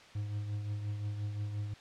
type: tone with tremolo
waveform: triangle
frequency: 103.83 Hz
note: G#2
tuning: in tune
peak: -30 dBFS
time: 0.15-1.74 s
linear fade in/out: 5 ms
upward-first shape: triangle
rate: 5.7 Hz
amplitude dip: 50%
effects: white hiss -55 dBFS RMS until 1.8 s + low-pass 4000 Hz 12 dB/octave